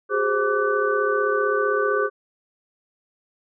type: tone cluster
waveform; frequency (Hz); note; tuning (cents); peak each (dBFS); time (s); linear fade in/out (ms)
sine; 376.5 / 412.1 / 524 / 1164 / 1502; F#4 / G#4 / C5 / D6 / F#6; +30 / -13 / +2 / -16 / +26; -30 / -22 / -26 / -25 / -26; 0.09-2.1; 50
effects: none